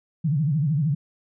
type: tone with vibrato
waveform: sine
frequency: 149.4 Hz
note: D3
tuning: 30 cents sharp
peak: -19 dBFS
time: 0.24-0.95 s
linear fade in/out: 10 ms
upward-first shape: sine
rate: 13 Hz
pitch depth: 190 cents each way
effects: none